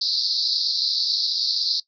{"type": "band-pass noise", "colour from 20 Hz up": "pink", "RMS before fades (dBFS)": -23, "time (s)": [0.01, 1.8], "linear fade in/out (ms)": 5, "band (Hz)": [4000, 5100], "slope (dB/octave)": 96, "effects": ["noise-tail reverb RT60 0.1 s tail -19 dB re dry"]}